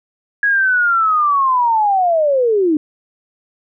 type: linear sweep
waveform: sine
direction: down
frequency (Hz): 1671 to 291.9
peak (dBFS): -11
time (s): 0.43-2.77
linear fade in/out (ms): 2
effects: none